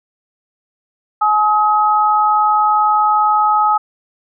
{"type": "tone pair together", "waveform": "sine", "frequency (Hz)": [847.6, 1270], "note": ["G#5", "D#6"], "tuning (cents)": [35, 35], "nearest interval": "perfect fifth", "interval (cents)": 700, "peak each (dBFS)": -13, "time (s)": [1.21, 3.78], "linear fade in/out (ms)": 10, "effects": []}